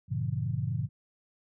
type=chord; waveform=sine; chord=G diminished seventh; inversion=none; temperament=just; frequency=98 / 117.6 / 141.12 / 169.34 Hz; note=G2 / Bb2 / Db3 / Fb3; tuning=0 / +16 / +31 / +47 cents; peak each=-35 / -32 / -33 / -37 dBFS; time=0.08-0.89 s; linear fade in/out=50 ms; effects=none